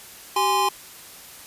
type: tone cluster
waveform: square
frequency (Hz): 385.6 / 822 / 1036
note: G4 / G#5 / C6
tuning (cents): -28 / -18 / -17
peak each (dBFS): -28 / -23 / -22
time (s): 0.36-0.69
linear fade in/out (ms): 5
effects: white hiss -43 dBFS RMS until 1.46 s + resampled to 32000 Hz